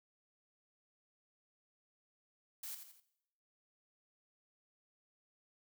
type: noise with echo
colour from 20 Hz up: blue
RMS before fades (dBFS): -45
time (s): 2.63-2.75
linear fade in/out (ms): 5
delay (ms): 84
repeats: 3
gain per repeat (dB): -7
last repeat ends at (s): 3.002
effects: noise-tail reverb RT60 0.8 s tail -17 dB re dry